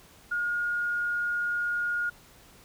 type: tone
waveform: sine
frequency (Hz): 1429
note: F6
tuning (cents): +39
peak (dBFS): -26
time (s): 0.31-2.1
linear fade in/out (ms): 10
effects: pink hiss -55 dBFS RMS until 2.64 s

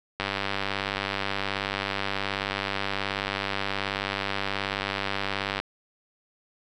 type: click train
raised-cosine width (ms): 0.3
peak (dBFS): -11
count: 534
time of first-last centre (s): 0.2-5.6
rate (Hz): 98.7
effects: none

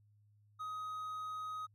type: tone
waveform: triangle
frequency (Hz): 1258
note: D#6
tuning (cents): +19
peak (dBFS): -38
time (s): 0.59-1.67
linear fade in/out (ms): 20
effects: added 104 Hz sine -65 dBFS peak until 1.74 s

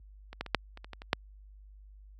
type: clicks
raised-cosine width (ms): 0.3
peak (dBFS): -28 / -17 / -26 / -7 / -30 / -29 / -26 / -28 / -8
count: 9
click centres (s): 0.33 / 0.41 / 0.463 / 0.547 / 0.774 / 0.845 / 0.933 / 1.019 / 1.131
effects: added 50 Hz sine -45 dBFS peak until 2.19 s + high-pass 60 Hz 12 dB/octave

